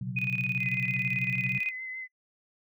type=chord; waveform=sine; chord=B suspended second; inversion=none; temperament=equal with one note detuned; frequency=123.47 / 135.82 / 185 Hz; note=B2 / C#3 / F#3; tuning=0 / -35 / 0 cents; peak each=-35 / -37 / -36 dBFS; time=0.01-1.59 s; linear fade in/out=5 ms
type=tone with tremolo; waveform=sine; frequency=2489 Hz; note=D#7; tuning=in tune; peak=-26 dBFS; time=0.16-1.71 s; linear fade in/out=10 ms; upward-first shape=square; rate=18 Hz; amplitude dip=70%
type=tone with vibrato; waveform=sine; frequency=2044 Hz; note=C7; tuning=41 cents flat; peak=-35 dBFS; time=0.58-2.08 s; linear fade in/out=50 ms; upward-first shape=sine; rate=6.6 Hz; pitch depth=21 cents each way
effects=noise-tail reverb RT60 0.1 s tail -21 dB re dry